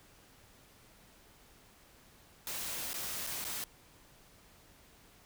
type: noise with dropouts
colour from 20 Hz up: white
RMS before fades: -39 dBFS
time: 2.47-3.64 s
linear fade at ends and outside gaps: 1 ms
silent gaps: 2.932-2.941 / 3.267-3.271 / 3.443-3.449 s
effects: pink hiss -61 dBFS RMS until 5.25 s